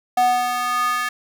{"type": "tone with high-pass filter sweep", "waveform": "square", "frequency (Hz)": 246.2, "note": "B3", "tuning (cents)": -5, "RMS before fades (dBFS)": -20, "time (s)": [0.17, 1.09], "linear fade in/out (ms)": 5, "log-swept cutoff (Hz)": [700, 1500], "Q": 4.8, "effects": []}